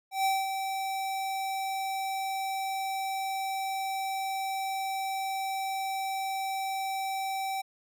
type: tone with ADSR envelope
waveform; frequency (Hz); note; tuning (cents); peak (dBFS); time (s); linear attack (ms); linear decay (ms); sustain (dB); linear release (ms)
square; 773; G5; -24; -24; 0.11-7.62; 140; 210; -7; 14
effects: none